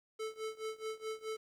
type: tone with tremolo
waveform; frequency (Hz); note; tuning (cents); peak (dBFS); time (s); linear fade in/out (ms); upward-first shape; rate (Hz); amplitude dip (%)
square; 438.1; A4; -7; -37; 0.19-1.37; 10; sine; 4.7; 90
effects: low-pass 10000 Hz 12 dB/octave + 11-bit